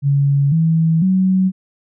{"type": "tone with pitch steps", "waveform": "sine", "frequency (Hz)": [140.6, 162.44, 187.68], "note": ["C#3", "E3", "F#3"], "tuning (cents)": [25, -25, 25], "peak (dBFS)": -11, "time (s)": [0.02, 1.52], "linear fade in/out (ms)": 50, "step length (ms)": 500, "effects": []}